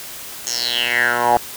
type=tone with band-pass filter sweep; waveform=10% pulse; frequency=120.1 Hz; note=B2; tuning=48 cents flat; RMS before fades=-18 dBFS; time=0.47-1.37 s; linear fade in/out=0 ms; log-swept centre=6500 to 760 Hz; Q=6.1; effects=white hiss -33 dBFS RMS until 1.56 s